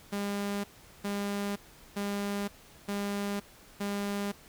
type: tone bursts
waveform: sawtooth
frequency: 202 Hz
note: G#3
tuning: 48 cents flat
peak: -27 dBFS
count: 5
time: 0.12-4.32 s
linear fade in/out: 10 ms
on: 520 ms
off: 400 ms
effects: pink hiss -55 dBFS RMS until 4.48 s